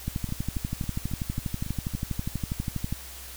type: two click trains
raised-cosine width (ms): 5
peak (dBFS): -16 / -23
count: 36 / 7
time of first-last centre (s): 0.08-2.926 / 0.29-1.938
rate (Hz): 12.3 / 3.64
effects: added 64 Hz sine -45 dBFS peak until 3.36 s + white hiss -43 dBFS RMS until 3.36 s